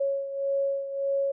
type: beating tone pair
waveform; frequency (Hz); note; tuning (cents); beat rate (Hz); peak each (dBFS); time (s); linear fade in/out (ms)
sine; 552 / 553.7; C#5 / C#5; -7 / -2; 1.7; -26 / -32; 0-1.32; 10
effects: none